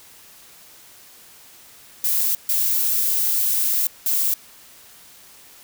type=noise bursts at uneven times; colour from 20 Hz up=violet; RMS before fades=-20 dBFS; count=3; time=2.04-2.35 / 2.49-3.87 / 4.06-4.34 s; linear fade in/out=2 ms; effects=white hiss -47 dBFS RMS until 5.63 s